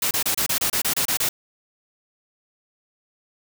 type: noise bursts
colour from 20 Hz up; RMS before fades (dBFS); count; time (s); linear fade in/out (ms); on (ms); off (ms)
white; -22; 11; 0.02-1.29; 5; 90; 28
effects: none